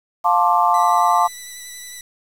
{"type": "chord", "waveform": "sine", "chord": "D minor seventh", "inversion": "first", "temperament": "just", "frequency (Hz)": [704.8, 881, 1057.2, 1174.7], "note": ["F5", "A5", "C6", "D6"], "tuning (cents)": [16, 2, 18, 0], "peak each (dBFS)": [-18, -17, -19, -19], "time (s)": [0.24, 1.28], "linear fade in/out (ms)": 20}
{"type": "tone with vibrato", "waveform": "5% pulse", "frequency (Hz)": 1975.5, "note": "B6", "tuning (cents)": 0, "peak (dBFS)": -21, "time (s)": [0.74, 2.01], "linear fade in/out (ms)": 2, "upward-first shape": "sine", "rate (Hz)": 11, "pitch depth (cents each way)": 18}
{"effects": ["low-pass 10000 Hz 12 dB/octave", "7-bit"]}